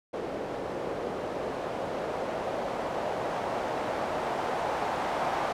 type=noise with low-pass filter sweep; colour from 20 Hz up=blue; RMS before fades=-32 dBFS; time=0.13-5.53 s; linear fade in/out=10 ms; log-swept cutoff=480 to 810 Hz; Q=1.7; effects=none